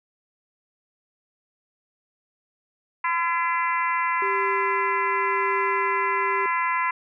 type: harmonic tone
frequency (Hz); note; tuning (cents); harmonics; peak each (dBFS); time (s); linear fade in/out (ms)
338.9; E4; +48; 3 / 4 / 5 / 6 / 7 / 8; -23 / -32 / -32 / -28 / -34 / -39; 3.04-6.91; 5
type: tone with tremolo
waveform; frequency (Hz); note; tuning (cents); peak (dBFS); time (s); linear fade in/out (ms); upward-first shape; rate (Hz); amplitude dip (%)
triangle; 392; G4; 0; -25; 4.22-6.46; 2; triangle; 0.93; 35
effects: none